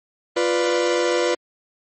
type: chord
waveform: 40% pulse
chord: B diminished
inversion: second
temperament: equal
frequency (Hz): 349.2 / 493.9 / 587.3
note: F4 / B4 / D5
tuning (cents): 0 / 0 / 0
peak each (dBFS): -21 / -20 / -24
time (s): 0.36-1.35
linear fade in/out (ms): 10
effects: MP3 32 kbps